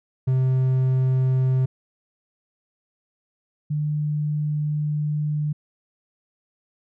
triangle / sine tone pair in turn, 130.1 / 149.8 Hz, C3 / D3, -9 / +35 cents, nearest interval major second, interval 244 cents, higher second, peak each -15 / -21 dBFS, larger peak first, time 0.27-1.66 / 3.7-5.53 s, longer second, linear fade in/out 10 ms, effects none

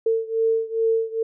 sine beating tone pair, 449.4 / 451.8 Hz, A4 / A4, +37 / +46 cents, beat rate 2.4 Hz, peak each -21 / -23 dBFS, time 0.06-1.23 s, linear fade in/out 5 ms, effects none

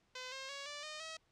5% pulse tone with pitch steps, 509 / 533.1 / 558.3 / 584.7 / 612.3 / 641.3 Hz, C5 / C5 / C#5 / D5 / D#5 / E5, -48 / +32 / +12 / -8 / -28 / -48 cents, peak -32 dBFS, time 0.15-1.17 s, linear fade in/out 5 ms, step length 170 ms, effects pink hiss -75 dBFS RMS until 1.31 s + low-pass 6000 Hz 12 dB/octave

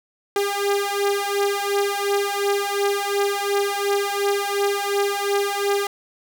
sawtooth beating tone pair, 401.2 / 404 Hz, G4 / G#4, +40 / -48 cents, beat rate 2.8 Hz, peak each -19 dBFS, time 0.36-5.87 s, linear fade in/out 2 ms, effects none

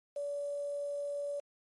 sine tone with quantisation, 573 Hz, D5, 43 cents flat, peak -34 dBFS, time 0.16-1.4 s, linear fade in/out 5 ms, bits 9, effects MP3 48 kbps

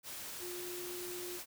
sine tone in noise, 355.8 Hz, F4, 32 cents sharp, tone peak -43 dBFS, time 0.39-1.4 s, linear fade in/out 50 ms, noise white, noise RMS -45 dBFS, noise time 0.03-1.46 s, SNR -1 dB, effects none

